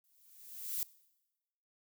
violet noise with exponential growth, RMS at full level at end -34 dBFS, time 0.04-0.83 s, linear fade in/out 1 ms, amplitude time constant 170 ms, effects noise-tail reverb RT60 1.0 s tail -21 dB re dry

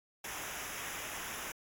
pink noise with comb filter, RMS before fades -42 dBFS, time 0.24-1.52 s, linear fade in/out 5 ms, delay 0.23 ms, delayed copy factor -0.8, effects AAC 64 kbps

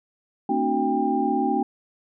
sine tone cluster, 225.6 / 264.6 / 299.8 / 370.9 / 797 Hz, A3 / C4 / D4 / F#4 / G5, +44 / +20 / +36 / +4 / +28 cents, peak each -28 / -26 / -27 / -28 / -24 dBFS, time 0.49-1.63 s, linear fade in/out 5 ms, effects none

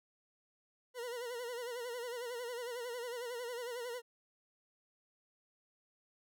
40% pulse tone with vibrato, 483 Hz, B4, 39 cents flat, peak -39 dBFS, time 0.94-4.02 s, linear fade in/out 50 ms, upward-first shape sine, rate 11 Hz, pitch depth 78 cents each way, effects none

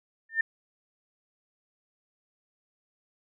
sine tone with exponential growth, 1800 Hz, A6, 39 cents sharp, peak -18 dBFS, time 0.29-0.41 s, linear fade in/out 5 ms, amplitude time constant 26 ms, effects none

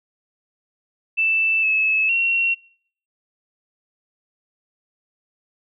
sine tone with pitch steps, 2649 / 2595 / 2732 Hz, E7 / E7 / F7, +8 / -28 / -39 cents, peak -16 dBFS, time 1.17-2.55 s, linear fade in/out 20 ms, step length 460 ms, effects noise-tail reverb RT60 0.6 s tail -25 dB re dry

